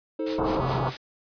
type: chord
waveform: triangle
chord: A diminished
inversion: second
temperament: just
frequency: 316.8 / 440 / 528 Hz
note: Eb4 / A4 / C5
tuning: +31 / 0 / +16 cents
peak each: -27 / -30 / -30 dBFS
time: 0.19-0.6 s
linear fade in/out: 5 ms
type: noise with tremolo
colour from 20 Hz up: white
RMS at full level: -34 dBFS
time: 0.26-0.97 s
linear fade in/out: 5 ms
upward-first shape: sine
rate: 4.8 Hz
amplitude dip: 100%
type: low-pass noise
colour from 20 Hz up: white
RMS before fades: -28 dBFS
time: 0.38-0.9 s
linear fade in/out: 10 ms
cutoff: 1200 Hz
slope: 48 dB/octave
type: tone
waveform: square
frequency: 130.81 Hz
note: C3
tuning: in tune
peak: -28 dBFS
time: 0.57-0.93 s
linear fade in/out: 50 ms
effects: resampled to 11025 Hz